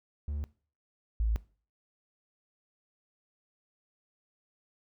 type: tone pair in turn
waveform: triangle / sine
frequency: 73.3 / 54.91 Hz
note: D2 / A1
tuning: -3 / -3 cents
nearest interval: perfect fourth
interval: 500 cents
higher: first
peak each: -30 / -25 dBFS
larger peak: second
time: 0.28-0.44 / 1.2-1.36 s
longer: neither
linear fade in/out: 0 ms
effects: noise-tail reverb RT60 0.4 s tail -20 dB re dry